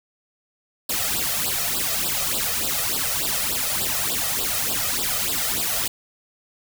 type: noise with flanger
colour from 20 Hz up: white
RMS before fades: -24 dBFS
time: 0.89-5.88 s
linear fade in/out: 5 ms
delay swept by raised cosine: 0.23 to 1.63 ms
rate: 3.4 Hz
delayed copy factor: +0.9
effects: none